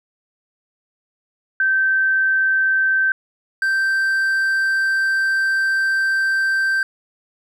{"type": "tone pair in turn", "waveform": ["sine", "triangle"], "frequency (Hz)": [1552, 1563.7], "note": ["G6", "G6"], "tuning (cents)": [-18, -5], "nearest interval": "unison", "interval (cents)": 13, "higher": "second", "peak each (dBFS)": -14, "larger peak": "neither", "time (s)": [[1.6, 3.12], [3.62, 6.83]], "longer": "second", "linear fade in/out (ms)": 2, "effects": []}